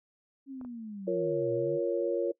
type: linear two-way sweep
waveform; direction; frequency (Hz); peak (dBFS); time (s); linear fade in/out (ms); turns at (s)
sine; down then up; 277.2 to 120.1 to 156.5; -38; 0.46-1.8; 50; 1.53
type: clicks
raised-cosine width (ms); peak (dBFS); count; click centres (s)
1; -36; 2; 0.613 / 0.649
type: chord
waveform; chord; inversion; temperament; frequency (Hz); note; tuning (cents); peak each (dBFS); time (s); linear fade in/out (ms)
sine; Bb minor; second; equal; 349.2 / 466.2 / 554.4; F4 / Bb4 / Db5; 0 / 0 / 0; -31; 1.07-2.32; 10
effects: noise-tail reverb RT60 0.1 s tail -21 dB re dry